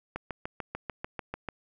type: click train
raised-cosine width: 0.5 ms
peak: -19 dBFS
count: 10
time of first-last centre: 0.16-1.487 s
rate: 6.78 Hz
effects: none